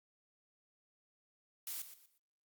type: noise with echo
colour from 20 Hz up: blue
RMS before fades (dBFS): -42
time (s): 1.67-1.82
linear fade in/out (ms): 2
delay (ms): 120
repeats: 3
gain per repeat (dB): -11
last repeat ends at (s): 2.18
effects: Opus 48 kbps